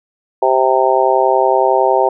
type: harmonic tone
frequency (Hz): 130.8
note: C3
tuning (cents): 0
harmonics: 3 / 4 / 5 / 6 / 7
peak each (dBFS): -16 / -16 / -16 / -16 / -16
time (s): 0.42-2.09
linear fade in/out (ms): 5
effects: none